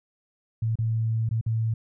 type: tone with dropouts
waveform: sine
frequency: 112.4 Hz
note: A2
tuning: 37 cents sharp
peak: -22 dBFS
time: 0.62-1.74 s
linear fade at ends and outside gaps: 5 ms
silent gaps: 0.756-0.787 / 1.291-1.31 / 1.412-1.462 s
effects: none